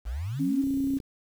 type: exponential sweep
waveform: sine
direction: up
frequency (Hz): 50.3 to 315.8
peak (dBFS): -29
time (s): 0.05-0.64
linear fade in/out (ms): 20
type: tone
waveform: sine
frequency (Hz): 273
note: C#4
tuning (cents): -26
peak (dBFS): -24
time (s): 0.39-0.99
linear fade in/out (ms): 20
type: clicks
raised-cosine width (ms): 3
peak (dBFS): -28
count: 12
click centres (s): 0.64 / 0.671 / 0.707 / 0.741 / 0.773 / 0.804 / 0.842 / 0.872 / 0.905 / 0.937 / 0.97 / 1.002
effects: 8-bit